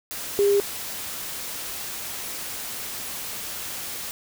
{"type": "tone in noise", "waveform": "sine", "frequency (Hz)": 403.6, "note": "G#4", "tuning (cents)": -49, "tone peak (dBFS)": -16, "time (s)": [0.39, 0.6], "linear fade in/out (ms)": 0, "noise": "white", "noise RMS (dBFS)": -33, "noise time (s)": [0.11, 4.11], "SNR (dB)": 14, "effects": []}